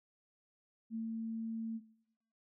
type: tone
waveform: sine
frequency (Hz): 225.2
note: A3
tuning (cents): +40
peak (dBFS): -36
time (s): 0.9-1.81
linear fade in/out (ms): 50
effects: noise-tail reverb RT60 0.9 s tail -20 dB re dry